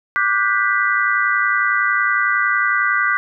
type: chord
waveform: sine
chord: G major seventh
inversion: second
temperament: equal with one note detuned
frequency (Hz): 1174.7 / 1457.1 / 1568 / 1975.5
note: D6 / F#6 / G6 / B6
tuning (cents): 0 / -27 / 0 / 0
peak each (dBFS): -20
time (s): 0.16-3.17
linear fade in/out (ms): 0
effects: none